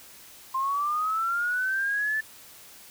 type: linear sweep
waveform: sine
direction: up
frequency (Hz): 1043 to 1760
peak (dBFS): -24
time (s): 0.54-2.21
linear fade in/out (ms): 10
effects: white hiss -49 dBFS RMS until 2.9 s